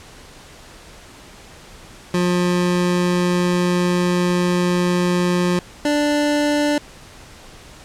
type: tone pair in turn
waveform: 25% pulse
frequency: 177.8 / 294.1 Hz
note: F3 / D4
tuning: +31 / +3 cents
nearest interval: major sixth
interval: 872 cents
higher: second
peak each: -12 dBFS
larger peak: neither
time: 2.14-5.59 / 5.85-6.78 s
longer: first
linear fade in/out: 2 ms
effects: pink hiss -42 dBFS RMS until 7.84 s + low-pass 9000 Hz 12 dB/octave